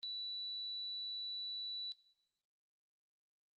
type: tone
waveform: sine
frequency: 3951 Hz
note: B7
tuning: in tune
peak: -40 dBFS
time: 0.03-1.92 s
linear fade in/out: 0 ms
effects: noise-tail reverb RT60 0.7 s tail -17 dB re dry + Opus 24 kbps